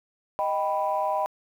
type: chord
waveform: sine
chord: Eb augmented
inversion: none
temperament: equal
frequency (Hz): 622.3 / 784 / 987.8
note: Eb5 / G5 / B5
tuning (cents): 0 / 0 / 0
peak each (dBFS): -27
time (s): 0.39-1.26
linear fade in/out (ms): 0
effects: tanh soft clip ceiling -15 dBFS + 9-bit